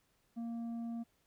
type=tone with tanh clipping; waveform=triangle; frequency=232.3 Hz; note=A#3; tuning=6 cents flat; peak=-39 dBFS; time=0.36-1.04 s; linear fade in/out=20 ms; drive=10 dB; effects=pink hiss -75 dBFS RMS until 1.26 s